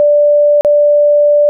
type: tone with dropouts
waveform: sine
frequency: 587.3 Hz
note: D5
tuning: in tune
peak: -5 dBFS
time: 0-1.49 s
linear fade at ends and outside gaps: 0 ms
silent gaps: 0.61-0.648 s
effects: none